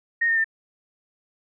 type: tone with pitch steps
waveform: sine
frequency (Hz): 1856 / 1826.2 / 1796.9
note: A#6 / A#6 / A6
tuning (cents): -8 / -36 / +36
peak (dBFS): -18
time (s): 0.21-0.444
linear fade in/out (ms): 10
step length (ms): 78
effects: none